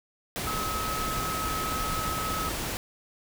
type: tone in noise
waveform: sine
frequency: 1284 Hz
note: E6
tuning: 46 cents flat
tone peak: -31 dBFS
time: 0.47-2.49 s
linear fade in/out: 0 ms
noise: pink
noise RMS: -32 dBFS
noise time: 0.36-2.77 s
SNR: -2 dB
effects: none